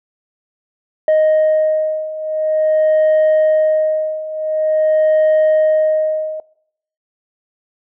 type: beating tone pair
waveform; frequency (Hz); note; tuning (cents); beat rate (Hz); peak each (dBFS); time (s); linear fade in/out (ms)
sine; 622.3 / 622.77; D#5 / D#5; 0 / +1; 0.47; -14 / -11; 1.08-6.4; 2
effects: noise-tail reverb RT60 0.7 s tail -22 dB re dry + tanh soft clip ceiling -8 dBFS